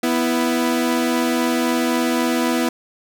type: tone pair together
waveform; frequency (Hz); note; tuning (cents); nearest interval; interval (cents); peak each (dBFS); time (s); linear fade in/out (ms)
sawtooth; 246.9 / 330.5; B3 / E4; 0 / +5; perfect fourth; 505; -15 / -17; 0.03-2.69; 5
effects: none